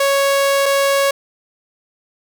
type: tone pair in turn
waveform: sawtooth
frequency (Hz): 554.4 / 554.4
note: C#5 / C#5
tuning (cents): 0 / 0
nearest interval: unison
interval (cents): 0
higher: neither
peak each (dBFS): -9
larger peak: neither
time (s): 0-0.66 / 0.66-1.11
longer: first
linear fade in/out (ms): 5
effects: none